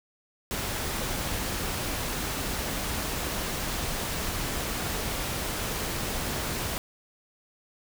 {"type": "noise", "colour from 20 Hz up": "pink", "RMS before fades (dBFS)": -31, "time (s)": [0.51, 6.78], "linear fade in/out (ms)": 0, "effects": []}